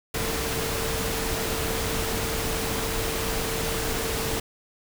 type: tone in noise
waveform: sine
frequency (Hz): 450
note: A4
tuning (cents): +39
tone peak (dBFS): -33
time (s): 0.14-4.4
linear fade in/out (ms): 5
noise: pink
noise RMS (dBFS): -28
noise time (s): 0.14-4.4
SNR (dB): -8
effects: none